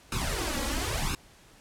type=noise with flanger; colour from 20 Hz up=pink; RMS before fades=-30 dBFS; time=0.12-1.15 s; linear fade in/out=2 ms; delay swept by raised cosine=0.76 to 3.66 ms; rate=0.98 Hz; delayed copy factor=+0.9; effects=pink hiss -56 dBFS RMS until 1.6 s + low-pass 11000 Hz 12 dB/octave